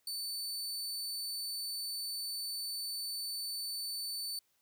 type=tone; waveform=sawtooth; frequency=4520 Hz; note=C#8; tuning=33 cents sharp; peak=-34 dBFS; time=0.07-4.39 s; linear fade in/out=2 ms; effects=white hiss -75 dBFS RMS until 4.61 s